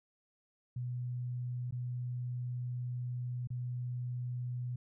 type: tone with dropouts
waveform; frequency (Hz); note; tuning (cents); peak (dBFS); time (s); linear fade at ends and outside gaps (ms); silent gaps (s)
sine; 123.47; B2; 0; -35; 0.76-4.76; 5; 1.71-1.723 / 3.473-3.503
effects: none